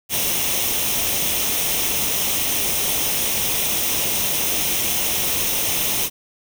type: noise with comb filter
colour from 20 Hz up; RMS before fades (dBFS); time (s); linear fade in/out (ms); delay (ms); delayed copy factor
white; -21; 0.09-6.1; 50; 0.33; +0.55
effects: none